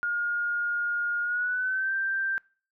sine tone with pitch glide, 1424 to 1570.9 Hz, F6 to G6, +33 to +3 cents, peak -25 dBFS, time 0.03-2.38 s, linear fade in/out 0 ms, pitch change +170 cents, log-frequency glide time 1.22-1.94 s, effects noise-tail reverb RT60 0.4 s tail -24 dB re dry

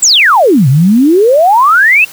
sine exponential two-way sweep, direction down then up, 8100 to 124.6 to 2743 Hz, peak -3 dBFS, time 0.02-2.05 s, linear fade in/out 10 ms, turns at 0.68 s, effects white hiss -32 dBFS RMS until 2.12 s + high-pass 80 Hz 12 dB/octave

